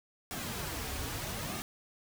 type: noise with flanger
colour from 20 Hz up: pink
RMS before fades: -38 dBFS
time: 0.31-1.62 s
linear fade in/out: 0 ms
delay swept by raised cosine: 2 to 6 ms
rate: 0.78 Hz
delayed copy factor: -0.6
effects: none